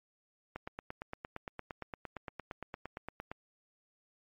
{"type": "click train", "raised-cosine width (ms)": 0.5, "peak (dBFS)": -25, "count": 25, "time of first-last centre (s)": [0.56, 3.315], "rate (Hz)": 8.71, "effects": ["MP3 48 kbps"]}